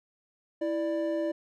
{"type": "tone pair together", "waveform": "triangle", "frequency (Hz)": [329.6, 590.2], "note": ["E4", "D5"], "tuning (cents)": [0, 8], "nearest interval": "minor seventh", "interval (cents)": 1008, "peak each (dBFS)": -28, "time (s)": [0.61, 1.32], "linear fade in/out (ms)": 10, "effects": []}